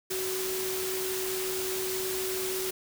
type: tone in noise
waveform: sine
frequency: 375.5 Hz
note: F#4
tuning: 26 cents sharp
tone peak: -32 dBFS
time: 0.1-2.71 s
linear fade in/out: 10 ms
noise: white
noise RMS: -34 dBFS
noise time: 0.1-2.71 s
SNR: -1 dB
effects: none